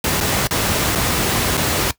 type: noise with dropouts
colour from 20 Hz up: pink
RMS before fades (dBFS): -18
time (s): 0.04-1.91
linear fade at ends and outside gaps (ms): 2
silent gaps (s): 0.204-0.209 / 0.472-0.509 / 0.952-0.956 / 1.571-1.575
effects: noise-tail reverb RT60 0.1 s tail -17 dB re dry + high-pass 60 Hz 12 dB/octave